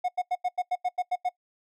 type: tone bursts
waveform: triangle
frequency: 726 Hz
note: F#5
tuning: 33 cents flat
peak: -21 dBFS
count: 10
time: 0.04-1.292 s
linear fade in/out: 10 ms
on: 46 ms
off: 88 ms
effects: noise-tail reverb RT60 0.1 s tail -21 dB re dry + MP3 96 kbps